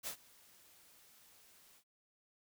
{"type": "noise with ADSR envelope", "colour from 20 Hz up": "white", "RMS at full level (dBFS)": -40, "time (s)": [0.03, 1.84], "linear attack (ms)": 40, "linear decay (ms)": 89, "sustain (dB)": -24, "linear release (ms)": 77, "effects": []}